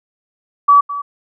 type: tone with echo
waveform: sine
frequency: 1145 Hz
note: D6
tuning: 44 cents flat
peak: -5 dBFS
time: 0.68-0.81 s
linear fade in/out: 10 ms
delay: 210 ms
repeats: 1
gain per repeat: -15 dB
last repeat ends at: 1.02 s
effects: none